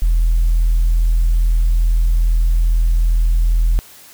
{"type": "tone", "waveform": "sine", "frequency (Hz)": 41.2, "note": "E1", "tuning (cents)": 0, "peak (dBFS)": -9, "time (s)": [0.02, 3.79], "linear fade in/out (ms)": 0, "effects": ["tanh soft clip ceiling -8 dBFS", "white hiss -42 dBFS RMS until 4.13 s"]}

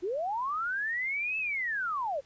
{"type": "linear two-way sweep", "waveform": "sine", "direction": "up then down", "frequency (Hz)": [329.6, 2635, 509], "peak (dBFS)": -29, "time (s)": [0.02, 2.21], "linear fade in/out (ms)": 20, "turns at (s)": 1.38, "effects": ["pink hiss -62 dBFS RMS until 2.25 s", "resampled to 16000 Hz"]}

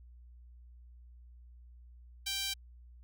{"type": "tone with high-pass filter", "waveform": "sawtooth", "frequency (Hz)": 784, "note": "G5", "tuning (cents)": 0, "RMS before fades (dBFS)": -36, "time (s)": [2.26, 2.54], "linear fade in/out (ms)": 10, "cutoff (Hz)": 3400, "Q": 1.8, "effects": ["added 60 Hz sine -52 dBFS peak until 3.03 s"]}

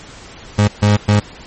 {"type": "tone bursts at uneven times", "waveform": "30% pulse", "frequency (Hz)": 103.83, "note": "G#2", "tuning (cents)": 0, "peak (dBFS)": -6, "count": 3, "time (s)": [[0.58, 0.68], [0.82, 0.97], [1.08, 1.2]], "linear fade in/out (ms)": 10, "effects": ["pink hiss -37 dBFS RMS until 1.46 s", "MP3 32 kbps"]}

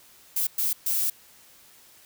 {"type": "noise bursts at uneven times", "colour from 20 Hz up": "violet", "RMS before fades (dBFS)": -25, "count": 3, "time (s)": [[0.36, 0.47], [0.58, 0.73], [0.86, 1.1]], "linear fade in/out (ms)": 5, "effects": ["white hiss -54 dBFS RMS until 2.05 s"]}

